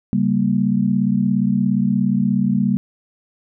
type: chord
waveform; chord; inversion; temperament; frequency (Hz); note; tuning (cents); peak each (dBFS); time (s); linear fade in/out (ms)
sine; G diminished; second; equal; 138.59 / 196 / 233.1; Db3 / G3 / Bb3; 0 / 0 / 0; -23 / -17 / -19; 0.13-2.77; 0
effects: none